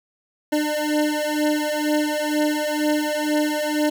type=beating tone pair; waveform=25% pulse; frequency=299.7 / 301.8 Hz; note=D4 / D4; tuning=+35 / +47 cents; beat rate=2.1 Hz; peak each=-19 dBFS; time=0.52-3.9 s; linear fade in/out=10 ms; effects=none